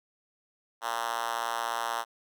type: tone with high-pass filter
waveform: 5% pulse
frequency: 116.4 Hz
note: A#2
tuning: 2 cents flat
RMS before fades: -32 dBFS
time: 0.81-2.05 s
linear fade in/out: 50 ms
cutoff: 870 Hz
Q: 1.7
effects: none